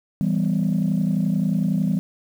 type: chord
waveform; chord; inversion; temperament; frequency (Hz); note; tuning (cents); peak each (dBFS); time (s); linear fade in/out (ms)
sine; E minor; none; equal with one note detuned; 164.81 / 196 / 248.2; E3 / G3 / B3; 0 / 0 / +9; -21 / -20 / -25; 0.21-1.99; 0
effects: tanh soft clip ceiling -13 dBFS + 8-bit